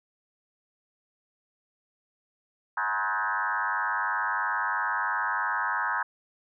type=tone with frequency modulation; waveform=sine; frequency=1273 Hz; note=D#6; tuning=39 cents sharp; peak=-25 dBFS; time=2.77-6.03 s; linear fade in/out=5 ms; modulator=103 Hz; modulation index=4; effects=none

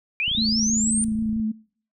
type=linear sweep; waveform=sine; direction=up; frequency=2342 to 9100 Hz; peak=-21 dBFS; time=0.2-1.04 s; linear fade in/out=0 ms
type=click train; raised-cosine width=5 ms; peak=-25 dBFS; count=33; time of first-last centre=0.28-1.399 s; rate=28.6 Hz
type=tone with vibrato; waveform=sine; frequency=220 Hz; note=A3; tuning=in tune; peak=-22 dBFS; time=0.37-1.52 s; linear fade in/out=10 ms; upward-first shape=triangle; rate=6.2 Hz; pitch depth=37 cents each way
effects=noise-tail reverb RT60 0.5 s tail -23 dB re dry

